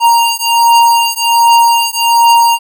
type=beating tone pair; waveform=square; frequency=932.3 / 933.6 Hz; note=A#5 / A#5; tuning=0 / +2 cents; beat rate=1.3 Hz; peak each=-10 dBFS; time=0-2.59 s; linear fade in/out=50 ms; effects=none